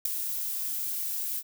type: noise with ADSR envelope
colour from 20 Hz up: violet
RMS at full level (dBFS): -21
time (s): 0.05-1.43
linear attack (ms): 7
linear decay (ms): 4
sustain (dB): -11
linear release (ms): 50
effects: none